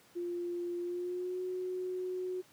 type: tone with pitch glide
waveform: sine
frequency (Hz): 349.2 to 367.2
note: F4 to F#4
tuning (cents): 0 to -13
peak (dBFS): -34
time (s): 0.15-2.42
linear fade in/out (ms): 20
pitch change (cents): +87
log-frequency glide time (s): 0.8-1.41
effects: pink hiss -62 dBFS RMS until 2.52 s + high-pass 150 Hz 12 dB/octave